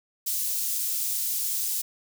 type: high-pass noise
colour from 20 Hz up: white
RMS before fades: -28 dBFS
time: 0.26-1.82 s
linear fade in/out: 10 ms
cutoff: 6000 Hz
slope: 12 dB/octave
effects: none